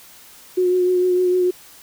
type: tone with vibrato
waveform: sine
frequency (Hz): 362.9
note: F#4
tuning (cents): -34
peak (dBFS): -14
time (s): 0.57-1.51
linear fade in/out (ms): 10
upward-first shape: triangle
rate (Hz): 6.6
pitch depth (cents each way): 25
effects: white hiss -45 dBFS RMS until 1.82 s